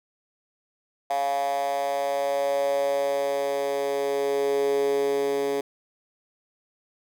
10% pulse tone with high-pass filter sweep, 140 Hz, C#3, 18 cents sharp, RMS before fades -25 dBFS, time 1.1-5.61 s, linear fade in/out 5 ms, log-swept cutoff 700 to 370 Hz, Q 6.1, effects none

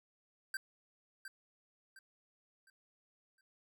square tone with echo, 1568 Hz, G6, in tune, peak -37 dBFS, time 0.54-0.57 s, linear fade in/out 2 ms, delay 710 ms, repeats 4, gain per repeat -9 dB, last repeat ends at 3.41 s, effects none

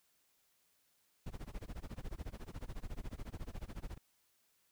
brown noise with tremolo, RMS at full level -41 dBFS, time 1.26-3.98 s, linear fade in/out 5 ms, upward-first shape sine, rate 14 Hz, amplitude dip 100%, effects white hiss -75 dBFS RMS until 4.71 s

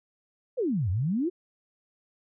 sine exponential two-way sweep, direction down then up, 554.4 to 85.6 to 379.7 Hz, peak -24 dBFS, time 0.57-1.3 s, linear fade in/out 20 ms, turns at 0.9 s, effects none

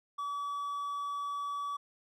triangle tone, 1144 Hz, D6, 46 cents flat, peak -32 dBFS, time 0.18-1.77 s, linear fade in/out 10 ms, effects none

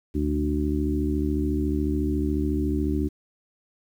harmonic tone with a mistuned harmonic, 74 Hz, D2, 14 cents sharp, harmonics 1 / 2 / 3 / 4 / 5, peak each -26 / -35 / -30 / -26 / -31 dBFS, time 0.14-3.09 s, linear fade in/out 20 ms, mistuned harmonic 2, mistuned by +21 cents, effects 9-bit

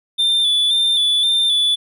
triangle tone with vibrato, 3524 Hz, A7, 2 cents sharp, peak -12 dBFS, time 0.18-1.76 s, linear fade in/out 20 ms, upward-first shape square, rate 1.9 Hz, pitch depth 32 cents each way, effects none

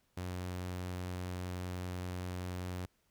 sawtooth tone, 90.5 Hz, F#2, 38 cents flat, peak -34 dBFS, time 0.17-2.86 s, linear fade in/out 5 ms, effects pink hiss -75 dBFS RMS until 3.1 s

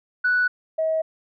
sine tone pair in turn, 1480 / 638.6 Hz, F#6 / D#5, 0 / +45 cents, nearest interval octave + minor third, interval 1455 cents, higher first, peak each -16 / -19 dBFS, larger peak first, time 0.24-0.48 / 0.78-1.02 s, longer neither, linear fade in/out 10 ms, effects tanh soft clip ceiling -13 dBFS

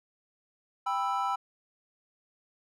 triangle chord, E minor, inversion first, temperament just, 791.1 / 988.9 / 1318.5 Hz, G5 / B5 / E6, +16 / +2 / 0 cents, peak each -30 dBFS, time 0.86-1.36 s, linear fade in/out 10 ms, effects none

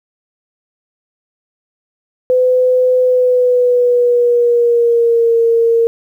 sine tone with pitch glide, 506 to 461.3 Hz, B4 to A#4, +42 to -18 cents, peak -8 dBFS, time 2.3-5.87 s, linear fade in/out 0 ms, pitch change -160 cents, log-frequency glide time 3.01-5.35 s, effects 8-bit

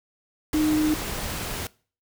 sine tone in noise, 307.1 Hz, D#4, 23 cents flat, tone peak -19 dBFS, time 0.54-0.94 s, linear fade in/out 2 ms, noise pink, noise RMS -31 dBFS, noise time 0.53-1.67 s, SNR +9 dB, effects noise-tail reverb RT60 0.4 s tail -22 dB re dry

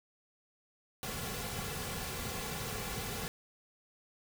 pink noise with comb filter, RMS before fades -39 dBFS, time 1.03-3.28 s, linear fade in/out 0 ms, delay 3.2 ms, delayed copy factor -0.65, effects none

